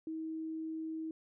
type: tone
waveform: sine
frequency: 319.4 Hz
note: D#4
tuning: 45 cents sharp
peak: -37 dBFS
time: 0.07-1.11 s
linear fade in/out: 2 ms
effects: none